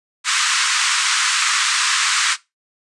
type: band-pass noise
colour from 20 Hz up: pink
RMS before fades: -18 dBFS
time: 0.24-2.37 s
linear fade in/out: 50 ms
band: 1100 to 8800 Hz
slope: 48 dB/octave
effects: noise-tail reverb RT60 0.2 s tail -18 dB re dry + resampled to 24000 Hz